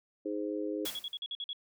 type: harmonic tone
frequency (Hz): 103.83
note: G#2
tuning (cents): 0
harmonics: 3 / 4 / 5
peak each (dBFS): -35 / -37 / -39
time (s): 0.25-0.86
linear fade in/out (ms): 10
type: noise with exponential decay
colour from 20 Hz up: white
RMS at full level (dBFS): -35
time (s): 0.85-1.19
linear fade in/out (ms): 5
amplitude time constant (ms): 73
type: tone bursts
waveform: sine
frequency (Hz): 3349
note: G#7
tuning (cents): +14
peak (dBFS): -35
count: 8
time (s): 0.86-1.531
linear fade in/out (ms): 2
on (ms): 41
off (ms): 49
effects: none